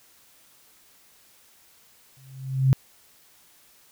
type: tone with exponential growth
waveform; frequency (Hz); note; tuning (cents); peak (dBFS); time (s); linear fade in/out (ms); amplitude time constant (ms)
sine; 132.8; C3; +26; -12; 2.17-2.73; 0; 120
effects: white hiss -57 dBFS RMS until 3.91 s